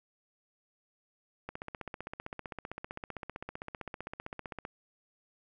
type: click train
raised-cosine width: 0.5 ms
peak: -24 dBFS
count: 50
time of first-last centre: 1.49-4.651 s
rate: 15.5 Hz
effects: none